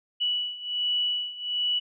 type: beating tone pair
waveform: sine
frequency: 2948 / 2949.3 Hz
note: F#7 / F#7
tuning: -7 / -6 cents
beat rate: 1.3 Hz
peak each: -30 / -27 dBFS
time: 0.2-1.8 s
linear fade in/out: 20 ms
effects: none